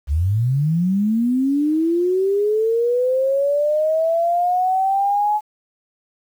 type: linear sweep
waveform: sine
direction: up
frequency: 65.41 to 852 Hz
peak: -15 dBFS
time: 0.07-5.41 s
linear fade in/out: 50 ms
effects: 8-bit